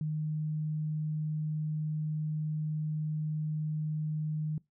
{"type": "tone", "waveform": "sine", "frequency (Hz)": 153.9, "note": "D#3", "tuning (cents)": -19, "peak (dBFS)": -30, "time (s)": [0.01, 4.58], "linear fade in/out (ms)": 2, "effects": ["noise-tail reverb RT60 0.2 s tail -23 dB re dry"]}